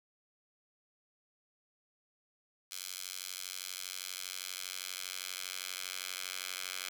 10% pulse tone with high-pass filter sweep, 92.5 Hz, F#2, in tune, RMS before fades -42 dBFS, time 2.71-6.89 s, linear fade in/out 5 ms, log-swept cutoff 4300 to 2400 Hz, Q 0.81, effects none

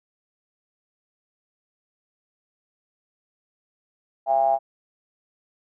triangle ring-modulated tone, 65.2 Hz, C2, 5 cents flat, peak -12 dBFS, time 4.26-4.59 s, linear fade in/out 50 ms, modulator 742 Hz, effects none

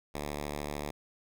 5% pulse tone, 73.42 Hz, D2, in tune, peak -24 dBFS, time 0.14-0.91 s, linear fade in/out 10 ms, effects none

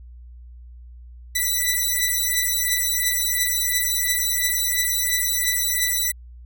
5% pulse beating tone pair, 1975.5 / 1978.4 Hz, B6 / B6, 0 / +3 cents, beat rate 2.9 Hz, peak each -12 dBFS, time 1.35-6.12 s, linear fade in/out 10 ms, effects added 60 Hz sine -39 dBFS peak until 6.45 s

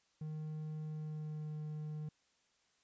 triangle tone with pitch glide, 154.6 to 152.65 Hz, D#3 to D#3, -11 to -33 cents, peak -38 dBFS, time 0.21-2.09 s, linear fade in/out 5 ms, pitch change -22 cents, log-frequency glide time 0.83-1.55 s, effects white hiss -75 dBFS RMS until 2.83 s + resampled to 16000 Hz

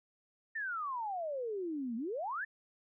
sine exponential two-way sweep, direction down then up, 1838 to 220 to 1838 Hz, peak -35 dBFS, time 0.55-2.45 s, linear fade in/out 10 ms, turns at 1.96 s, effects none

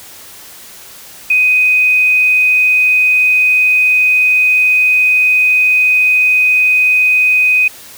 sine tone, 2503 Hz, D#7, 10 cents sharp, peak -7 dBFS, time 1.3-7.68 s, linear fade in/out 5 ms, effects white hiss -35 dBFS RMS until 7.97 s

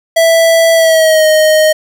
square tone with pitch glide, 659.3 to 622.3 Hz, E5 to D#5, 0 to 0 cents, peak -6 dBFS, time 0.16-1.73 s, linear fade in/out 10 ms, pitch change -100 cents, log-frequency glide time 0.74-1.26 s, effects none

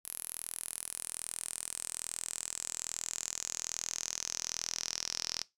sawtooth tone with band-pass filter sweep, 41.2 Hz, E1, in tune, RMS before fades -40 dBFS, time 0.04-5.44 s, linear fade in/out 20 ms, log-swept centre 11000 to 5300 Hz, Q 6, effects noise-tail reverb RT60 0.2 s tail -20 dB re dry

